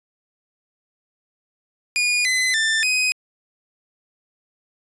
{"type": "tone with pitch steps", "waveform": "sawtooth", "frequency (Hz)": [2443, 2027, 1780, 2509], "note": ["D#7", "B6", "A6", "D#7"], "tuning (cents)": [-32, 45, 20, 14], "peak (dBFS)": -14, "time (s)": [1.96, 3.12], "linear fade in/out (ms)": 0, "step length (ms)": 290, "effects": ["resampled to 22050 Hz"]}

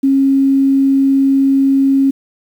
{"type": "tone", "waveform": "sine", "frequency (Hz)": 271.9, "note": "C#4", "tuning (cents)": -33, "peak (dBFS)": -8, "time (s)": [0.03, 2.11], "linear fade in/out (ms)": 10, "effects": ["7-bit"]}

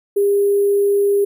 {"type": "tone with sample-and-hold", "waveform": "sine", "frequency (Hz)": 402.7, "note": "G4", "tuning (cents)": 47, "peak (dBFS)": -12, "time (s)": [0.16, 1.25], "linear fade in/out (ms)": 10, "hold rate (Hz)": 11025, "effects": []}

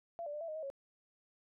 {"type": "tone with pitch steps", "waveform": "sine", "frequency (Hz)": [679, 585, 598, 665, 619, 633, 551], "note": ["F5", "D5", "D5", "E5", "D#5", "D#5", "C#5"], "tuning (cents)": [-49, -7, 31, 15, -9, 30, -11], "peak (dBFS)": -39, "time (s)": [0.19, 0.701], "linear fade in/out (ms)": 0, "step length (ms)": 73, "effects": []}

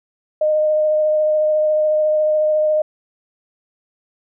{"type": "tone with vibrato", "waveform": "sine", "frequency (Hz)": 614, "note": "D#5", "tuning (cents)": -23, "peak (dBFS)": -13, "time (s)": [0.41, 2.82], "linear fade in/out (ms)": 5, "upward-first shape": "sine", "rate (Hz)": 14, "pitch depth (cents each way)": 11, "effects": []}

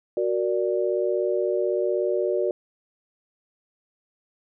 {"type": "chord", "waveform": "sine", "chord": "Gb augmented", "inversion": "none", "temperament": "equal", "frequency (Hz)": [370, 466.2, 587.3], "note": ["Gb4", "Bb4", "D5"], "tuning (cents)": [0, 0, 0], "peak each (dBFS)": [-24, -27, -26], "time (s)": [0.17, 2.51], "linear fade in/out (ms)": 2, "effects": []}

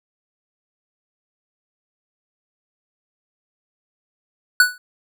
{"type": "tone with exponential decay", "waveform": "square", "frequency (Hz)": 1480, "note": "F#6", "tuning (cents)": 0, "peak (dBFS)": -7, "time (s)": [4.6, 4.78], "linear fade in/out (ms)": 2, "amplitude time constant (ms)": 39, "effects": []}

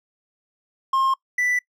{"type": "tone pair in turn", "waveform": "triangle", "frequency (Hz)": [1067, 1978.5], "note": ["C6", "B6"], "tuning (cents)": [34, 3], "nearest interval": "major seventh", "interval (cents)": 1069, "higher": "second", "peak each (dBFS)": [-15, -17], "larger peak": "first", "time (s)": [[0.93, 1.14], [1.38, 1.59]], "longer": "neither", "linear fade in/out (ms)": 5, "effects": ["noise-tail reverb RT60 0.1 s tail -24 dB re dry"]}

